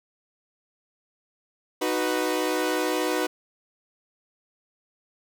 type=chord; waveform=sawtooth; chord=B major; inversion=first; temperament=equal with one note detuned; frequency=309.5 / 370 / 493.9 Hz; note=D#4 / F#4 / B4; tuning=-9 / 0 / 0 cents; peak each=-24 dBFS; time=1.81-3.27 s; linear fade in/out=10 ms; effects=none